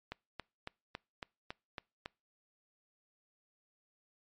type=click train; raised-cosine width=0.3 ms; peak=-24 dBFS; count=8; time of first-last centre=0.12-2.059 s; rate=3.61 Hz; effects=noise-tail reverb RT60 0.3 s tail -26 dB re dry + MP3 48 kbps